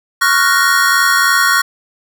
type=chord; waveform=square; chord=Gb major seventh; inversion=second; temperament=equal; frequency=1108.7 / 1396.9 / 1480 / 1864.7 Hz; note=Db6 / F6 / Gb6 / Bb6; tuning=0 / 0 / 0 / 0 cents; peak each=-16 dBFS; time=0.21-1.62 s; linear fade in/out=10 ms; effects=none